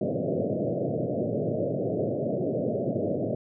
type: band-pass noise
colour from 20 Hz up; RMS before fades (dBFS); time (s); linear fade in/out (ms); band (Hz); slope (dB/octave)
white; -28; 0.01-3.35; 5; 100 to 650; 96
effects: none